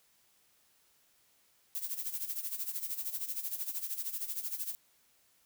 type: noise with tremolo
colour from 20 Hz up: violet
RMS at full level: -35 dBFS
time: 1.75-4.75 s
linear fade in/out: 0 ms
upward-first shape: sine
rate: 13 Hz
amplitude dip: 75%
effects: white hiss -69 dBFS RMS until 5.45 s